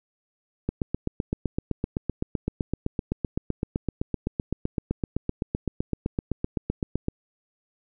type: click train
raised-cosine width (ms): 3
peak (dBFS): -12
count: 51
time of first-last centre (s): 0.69-7.084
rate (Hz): 7.82
effects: none